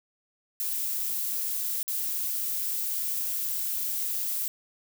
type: noise with dropouts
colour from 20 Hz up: violet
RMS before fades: -30 dBFS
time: 0.6-4.48 s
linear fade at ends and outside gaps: 1 ms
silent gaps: 1.83-1.879 s
effects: none